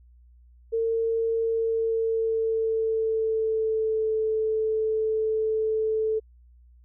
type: tone with pitch glide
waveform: sine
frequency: 454 to 437.8 Hz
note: A#4 to A4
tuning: -46 to -9 cents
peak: -22 dBFS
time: 0.72-6.2 s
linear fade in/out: 20 ms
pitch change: -63 cents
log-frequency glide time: 1.4-4.14 s
effects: added 60 Hz sine -51 dBFS peak until 6.84 s